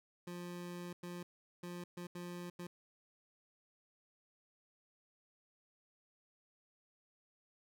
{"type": "tone bursts at uneven times", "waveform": "25% pulse", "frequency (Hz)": 175.9, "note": "F3", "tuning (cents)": 13, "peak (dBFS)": -40, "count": 6, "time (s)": [[0.27, 0.93], [1.03, 1.23], [1.63, 1.84], [1.97, 2.07], [2.15, 2.5], [2.59, 2.67]], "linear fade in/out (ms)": 5, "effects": []}